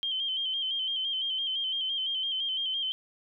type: tone with vibrato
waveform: sine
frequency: 3136 Hz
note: G7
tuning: in tune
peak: -28 dBFS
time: 0.03-2.92 s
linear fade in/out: 0 ms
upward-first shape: square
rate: 5.9 Hz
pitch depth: 41 cents each way
effects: none